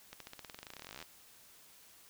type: accelerating click train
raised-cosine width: 0.2 ms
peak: -29 dBFS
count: 28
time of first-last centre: 0.13-1.026 s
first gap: 73 ms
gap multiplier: 0.93
effects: white hiss -60 dBFS RMS until 2.09 s